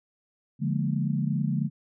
sine chord, Bb dominant seventh, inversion first, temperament just, 145.68 / 174.81 / 209.8 / 233.1 Hz, D3 / F3 / Ab3 / Bb3, -14 / +2 / +18 / 0 cents, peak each -27 / -30 / -30 / -33 dBFS, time 0.59-1.7 s, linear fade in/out 50 ms, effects none

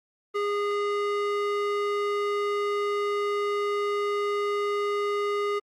square tone with band-pass filter, 409.9 Hz, G#4, 23 cents flat, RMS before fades -27 dBFS, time 0.34-5.6 s, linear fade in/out 20 ms, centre 990 Hz, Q 0.75, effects Opus 32 kbps

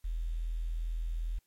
sine tone with quantisation, 41.2 Hz, E1, in tune, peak -31 dBFS, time 0.04-1.39 s, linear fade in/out 10 ms, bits 10, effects white hiss -75 dBFS RMS until 1.46 s + MP3 64 kbps

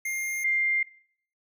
square / sine tone pair in turn, 2117 / 2100 Hz, C7 / C7, +20 / +6 cents, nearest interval unison, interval 14 cents, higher first, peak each -29 / -22 dBFS, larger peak second, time 0.05-0.44 / 0.44-0.83 s, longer neither, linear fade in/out 5 ms, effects noise-tail reverb RT60 0.6 s tail -20 dB re dry

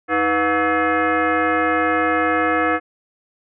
sine tone with frequency modulation, 493.9 Hz, B4, in tune, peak -15 dBFS, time 0.08-2.8 s, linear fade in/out 50 ms, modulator 405 Hz, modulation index 3.7, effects none

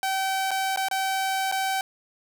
sawtooth tone with dropouts, 769 Hz, G5, 33 cents flat, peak -20 dBFS, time 0.03-1.81 s, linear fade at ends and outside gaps 1 ms, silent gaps 0.508-0.514 / 0.761-0.773 / 0.885-0.912 / 1.515-1.523 s, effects none

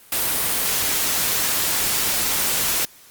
white noise, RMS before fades -21 dBFS, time 0.12-2.85 s, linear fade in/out 2 ms, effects white hiss -48 dBFS RMS until 3.1 s + Opus 32 kbps

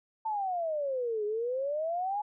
sine exponential two-way sweep, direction down then up, 900 to 411.5 to 849 Hz, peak -29 dBFS, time 0.25-2.22 s, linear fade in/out 10 ms, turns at 1.25 s, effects none

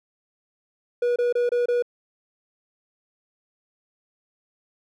triangle tone bursts, 484 Hz, B4, 35 cents flat, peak -17 dBFS, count 5, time 1.02-1.824 s, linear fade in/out 5 ms, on 140 ms, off 26 ms, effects none

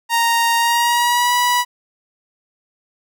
sawtooth tone with pitch glide, 930 to 977.9 Hz, A#5 to B5, -4 to -17 cents, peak -10 dBFS, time 0.09-1.65 s, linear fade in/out 50 ms, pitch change +87 cents, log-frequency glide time 0.57-1.33 s, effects none

